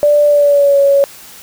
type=tone with pitch glide; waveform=sine; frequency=587.3 to 558.5 Hz; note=D5 to C#5; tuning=0 to +13 cents; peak=-6 dBFS; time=0.03-1.04 s; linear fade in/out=0 ms; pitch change=-87 cents; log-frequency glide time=0.26-0.79 s; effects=white hiss -36 dBFS RMS until 1.42 s